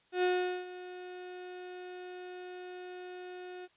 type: tone with ADSR envelope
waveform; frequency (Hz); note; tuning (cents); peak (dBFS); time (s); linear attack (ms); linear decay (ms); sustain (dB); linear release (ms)
35% pulse; 362.7; F#4; -34; -24; 0.12-3.68; 110; 420; -17; 38
effects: white hiss -68 dBFS RMS until 3.76 s + resampled to 8000 Hz